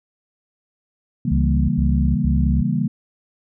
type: chord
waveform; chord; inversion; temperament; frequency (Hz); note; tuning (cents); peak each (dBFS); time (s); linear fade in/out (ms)
sine; C# diminished seventh; none; equal; 138.59 / 164.81 / 196 / 233.1; C#3 / E3 / G3 / Bb3; 0 / 0 / 0 / 0; -23; 1.25-2.88; 5
type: tone bursts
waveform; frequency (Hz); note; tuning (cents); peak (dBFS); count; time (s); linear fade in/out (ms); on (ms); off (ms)
sine; 69.3; C#2; 0; -17; 3; 1.31-2.62; 10; 380; 85
effects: none